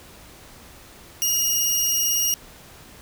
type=tone pair together; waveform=20% pulse; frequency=2853 / 5706 Hz; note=F7 / F8; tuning=+36 / +36 cents; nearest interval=octave; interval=1200 cents; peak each=-21 / -17 dBFS; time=1.22-2.34 s; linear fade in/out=0 ms; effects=pink hiss -46 dBFS RMS until 3.01 s